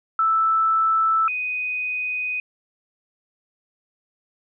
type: tone pair in turn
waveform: sine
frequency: 1318.5 / 2495 Hz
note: E6 / D#7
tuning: 0 / +4 cents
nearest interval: major seventh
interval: 1104 cents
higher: second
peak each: -16 / -23 dBFS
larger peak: first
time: 0.19-1.28 / 1.28-2.4 s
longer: second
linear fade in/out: 2 ms
effects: none